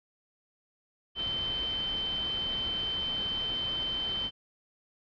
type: tone in noise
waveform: sine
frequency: 3087 Hz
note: G7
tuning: 27 cents flat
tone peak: -30 dBFS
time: 1.15-4.31 s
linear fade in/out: 50 ms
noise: pink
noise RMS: -41 dBFS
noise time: 1.15-4.31 s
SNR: +8 dB
effects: resampled to 11025 Hz